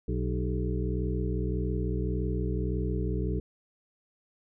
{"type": "harmonic tone with a mistuned harmonic", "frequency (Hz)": 61.74, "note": "B1", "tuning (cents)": 0, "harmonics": [1, 2, 3, 5, 6, 7], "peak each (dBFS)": [-30, -33, -35, -37, -38, -38], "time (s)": [0.08, 3.4], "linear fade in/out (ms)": 5, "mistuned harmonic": 6, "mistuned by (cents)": 73, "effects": []}